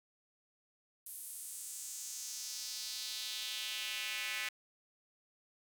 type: tone with high-pass filter sweep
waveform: square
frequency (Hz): 116.3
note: A#2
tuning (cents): -4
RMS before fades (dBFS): -42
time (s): 1.06-4.49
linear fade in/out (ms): 5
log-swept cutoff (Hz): 11000 to 2100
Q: 2.4
effects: none